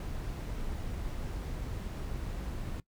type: noise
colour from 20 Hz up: brown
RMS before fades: -37 dBFS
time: 0-2.8 s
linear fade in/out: 2 ms
effects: noise-tail reverb RT60 0.1 s tail -20 dB re dry